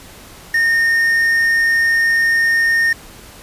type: tone with quantisation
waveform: triangle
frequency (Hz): 1834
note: A#6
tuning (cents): -29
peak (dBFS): -10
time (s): 0.54-2.93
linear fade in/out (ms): 5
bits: 5
effects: pink hiss -39 dBFS RMS until 3.42 s + resampled to 32000 Hz